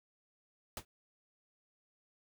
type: noise with exponential decay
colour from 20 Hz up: pink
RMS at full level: -36 dBFS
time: 0.77-0.85 s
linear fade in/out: 2 ms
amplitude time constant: 17 ms
effects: none